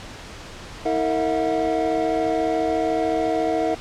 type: tone cluster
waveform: triangle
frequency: 321.1 / 456.7 / 650 / 724 Hz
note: E4 / A#4 / E5 / F#5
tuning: -45 / -36 / -24 / -38 cents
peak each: -23 dBFS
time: 0.85-3.75 s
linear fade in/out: 10 ms
effects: pink hiss -38 dBFS RMS until 3.8 s + low-pass 6000 Hz 12 dB/octave